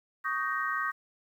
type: chord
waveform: sine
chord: Eb dominant seventh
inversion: third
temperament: just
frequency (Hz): 1120.1 / 1244.5 / 1555.6 / 1866.8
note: Db6 / Eb6 / G6 / Bb6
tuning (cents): +18 / 0 / -14 / +2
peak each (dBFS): -34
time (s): 0.24-0.92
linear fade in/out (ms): 20
effects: 10-bit